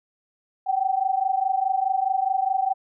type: tone pair together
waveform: sine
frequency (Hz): 755 / 779.8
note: F#5 / G5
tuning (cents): +35 / -9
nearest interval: minor second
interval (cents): 56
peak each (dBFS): -23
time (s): 0.66-2.74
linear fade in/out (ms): 20
effects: none